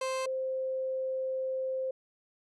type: tone pair in turn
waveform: 30% pulse / sine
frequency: 523.3 / 523.3 Hz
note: C5 / C5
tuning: 0 / 0 cents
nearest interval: unison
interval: 0 cents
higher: neither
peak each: -28 / -30 dBFS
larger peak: first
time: 0.01-0.26 / 0.26-1.91 s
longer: second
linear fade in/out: 5 ms
effects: resampled to 24000 Hz